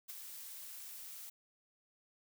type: noise with ADSR envelope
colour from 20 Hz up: blue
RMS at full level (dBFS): -44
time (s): 0.08-1.3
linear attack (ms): 21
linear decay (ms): 16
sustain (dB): -5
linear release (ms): 8
effects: none